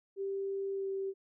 sine tone with pitch glide, 392 to 388.2 Hz, G4 to G4, 0 to -17 cents, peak -33 dBFS, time 0.16-1.14 s, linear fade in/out 50 ms, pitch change -17 cents, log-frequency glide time 0.73-0.88 s, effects none

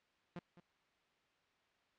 sawtooth tone with echo, 174.61 Hz, F3, in tune, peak -40 dBFS, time 0.36-0.39 s, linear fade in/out 0 ms, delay 210 ms, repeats 1, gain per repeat -14 dB, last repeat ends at 0.6 s, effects white hiss -75 dBFS RMS until 1.98 s + low-pass 3000 Hz 12 dB/octave

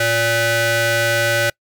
sawtooth ring-modulated tone, 464 Hz, A#4, 8 cents flat, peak -8 dBFS, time 0-1.5 s, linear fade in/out 5 ms, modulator 1040 Hz, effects noise-tail reverb RT60 0.1 s tail -26 dB re dry

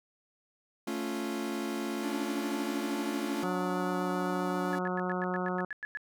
40% pulse chord, A augmented, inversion none, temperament equal, 220 / 277.2 / 349.2 Hz, A3 / C#4 / E#4, 0 / 0 / 0 cents, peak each -36 dBFS, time 0.87-3.44 s, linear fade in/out 5 ms
45% pulse tone with vibrato, 290 Hz, D4, 22 cents flat, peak -36 dBFS, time 2.03-4.79 s, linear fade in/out 5 ms, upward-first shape triangle, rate 7.6 Hz, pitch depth 26 cents each way
harmonic tone, 181.9 Hz, F#3, 29 cents flat, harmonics 1 / 2 / 3 / 4 / 5 / 6 / 7 / 8, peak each -34 / -36 / -39 / -39 / -41 / -43 / -39 / -44 dBFS, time 3.43-5.65 s, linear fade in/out 2 ms
sine tone bursts, 1707 Hz, G#6, 47 cents sharp, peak -34 dBFS, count 11, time 4.73-5.972 s, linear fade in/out 0 ms, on 22 ms, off 100 ms
effects none

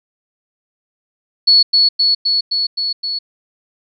sine tone with echo, 4400 Hz, C#8, 14 cents flat, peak -6 dBFS, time 1.47-1.63 s, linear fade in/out 10 ms, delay 260 ms, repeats 6, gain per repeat -2 dB, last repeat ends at 3.19 s, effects none

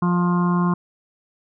harmonic tone, 176.2 Hz, F3, 16 cents sharp, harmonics 1 / 2 / 4 / 5 / 6 / 7 / 8, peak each -17 / -28 / -35 / -34 / -25 / -36 / -36 dBFS, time 0.02-0.74 s, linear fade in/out 5 ms, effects none

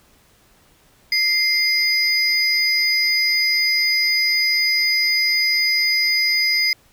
triangle tone pair together, 2093 / 4948 Hz, C7 / D#8, 0 / -10 cents, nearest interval octave + minor third, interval 1490 cents, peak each -17 dBFS, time 1.12-6.73 s, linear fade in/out 2 ms, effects pink hiss -55 dBFS RMS until 6.92 s

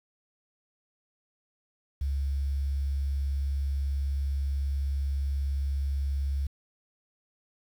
sine tone with quantisation, 69.3 Hz, C#2, in tune, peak -26 dBFS, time 2.01-6.47 s, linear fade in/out 5 ms, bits 9, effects none

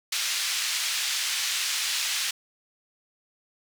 white band-pass noise, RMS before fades -28 dBFS, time 0.12-2.31 s, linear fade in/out 5 ms, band 2000 to 5700 Hz, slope 12 dB/octave, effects none

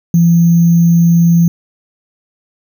sine tone with sample-and-hold, 169.3 Hz, E3, 46 cents sharp, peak -5 dBFS, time 0.14-1.48 s, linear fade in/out 2 ms, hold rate 6300 Hz, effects none

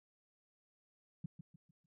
sine tone with echo, 162.7 Hz, E3, 22 cents flat, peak -37 dBFS, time 1.24-1.26 s, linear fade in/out 5 ms, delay 150 ms, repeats 4, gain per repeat -9 dB, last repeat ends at 1.86 s, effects none

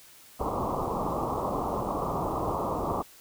white low-pass noise, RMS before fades -30 dBFS, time 0.39-3.03 s, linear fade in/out 20 ms, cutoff 1200 Hz, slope 96 dB/octave, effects white hiss -53 dBFS RMS until 3.2 s

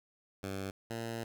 10% pulse tone pair in turn, 96.9 / 114.96 Hz, G2 / A#2, -20 / -24 cents, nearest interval minor third, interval 296 cents, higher second, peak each -29 / -29 dBFS, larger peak neither, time 0.43-0.71 / 0.9-1.24 s, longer second, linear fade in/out 5 ms, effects none

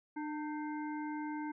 harmonic tone with a mistuned harmonic, 300 Hz, D4, 37 cents sharp, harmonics 1 / 3 / 5 / 7, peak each -38 / -43 / -50 / -53 dBFS, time 0.16-1.52 s, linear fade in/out 10 ms, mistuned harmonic 5, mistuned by +61 cents, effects none

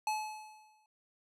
square tone with exponential decay, 859 Hz, A5, 42 cents flat, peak -30 dBFS, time 0.07-0.86 s, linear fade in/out 2 ms, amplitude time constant 170 ms, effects low-pass 12000 Hz 12 dB/octave

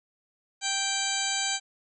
harmonic tone, 784 Hz, G5, in tune, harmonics 1 / 2 / 3 / 4 / 5 / 6 / 8 / 9 / 10, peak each -35 / -35 / -35 / -35 / -35 / -35 / -35 / -35 / -35 dBFS, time 0.61-1.6 s, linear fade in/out 50 ms, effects none

